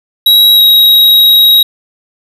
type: tone with pitch glide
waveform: square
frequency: 3857 to 3817 Hz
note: B7 to A#7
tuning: -42 to +40 cents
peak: -3 dBFS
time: 0.26-1.63 s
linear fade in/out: 5 ms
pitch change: -18 cents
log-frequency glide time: 0.55-0.6 s
effects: none